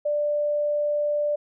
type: tone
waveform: sine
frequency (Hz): 590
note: D5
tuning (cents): +8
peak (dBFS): -21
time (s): 0.05-1.36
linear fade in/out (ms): 10
effects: none